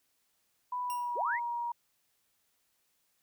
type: tone with pitch glide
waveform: sine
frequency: 990 to 949.1 Hz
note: B5 to A#5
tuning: +4 to +31 cents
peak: -32 dBFS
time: 0.72-1.72 s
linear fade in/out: 5 ms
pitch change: -73 cents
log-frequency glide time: 0.82-1.31 s
type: tone with exponential decay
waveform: 5% pulse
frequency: 2794 Hz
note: F7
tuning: in tune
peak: -30 dBFS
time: 0.9-1.18 s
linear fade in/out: 0 ms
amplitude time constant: 59 ms
type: linear sweep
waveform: sine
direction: up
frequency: 293.8 to 2217 Hz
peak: -30 dBFS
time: 1.15-1.4 s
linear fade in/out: 50 ms
effects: white hiss -75 dBFS RMS until 3.22 s